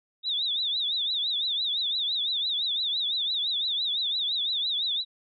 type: tone with vibrato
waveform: sine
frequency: 3671 Hz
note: A#7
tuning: 27 cents flat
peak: -25 dBFS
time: 0.23-5.05 s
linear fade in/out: 50 ms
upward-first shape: triangle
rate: 5.9 Hz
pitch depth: 170 cents each way
effects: none